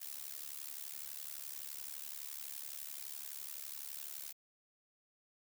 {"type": "noise with amplitude modulation", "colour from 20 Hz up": "blue", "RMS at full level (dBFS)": -42, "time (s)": [0, 4.33], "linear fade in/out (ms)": 20, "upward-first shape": "sine", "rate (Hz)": 71.8, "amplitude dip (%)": 95, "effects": []}